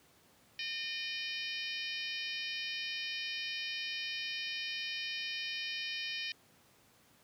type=harmonic tone with a mistuned harmonic; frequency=609 Hz; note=D#5; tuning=37 cents flat; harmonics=3 / 4 / 5 / 6 / 7 / 8 / 9; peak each=-45 / -41 / -42 / -46 / -49 / -46 / -48 dBFS; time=0.59-6.32 s; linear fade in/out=2 ms; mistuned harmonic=6; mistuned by=+49 cents; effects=pink hiss -65 dBFS RMS until 7.23 s + high-pass 100 Hz 12 dB/octave